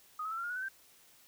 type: tone with pitch steps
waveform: sine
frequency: 1245 / 1286.7 / 1329.7 / 1374.3 / 1420.3 / 1467.8 / 1516.9 / 1567.7 Hz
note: D#6 / E6 / E6 / F6 / F6 / F#6 / F#6 / G6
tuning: +1 / -42 / +15 / -28 / +29 / -14 / +43 / 0 cents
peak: -35 dBFS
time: 0.19-0.686 s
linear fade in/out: 5 ms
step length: 62 ms
effects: white hiss -62 dBFS RMS until 1.27 s